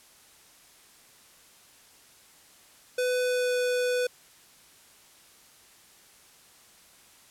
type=tone with pitch glide; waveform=square; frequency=499.8 to 496.1 Hz; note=B4 to B4; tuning=+21 to +8 cents; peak=-25 dBFS; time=2.98-4.07 s; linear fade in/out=5 ms; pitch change=-13 cents; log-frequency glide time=3.17-3.56 s; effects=white hiss -56 dBFS RMS until 7.3 s + low-pass 12000 Hz 12 dB/octave